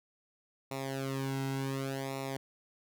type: tone with flanger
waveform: sawtooth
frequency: 135.2 Hz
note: C#3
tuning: 43 cents flat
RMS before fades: -36 dBFS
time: 0.71-2.37 s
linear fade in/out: 5 ms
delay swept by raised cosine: 0.63 to 1.73 ms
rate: 0.68 Hz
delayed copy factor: -0.95
effects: none